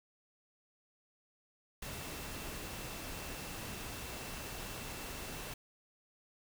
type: tone in noise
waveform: sine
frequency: 2681 Hz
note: E7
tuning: 29 cents sharp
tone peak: -55 dBFS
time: 1.82-5.54 s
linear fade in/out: 5 ms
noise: pink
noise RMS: -44 dBFS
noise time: 1.82-5.54 s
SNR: -14 dB
effects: none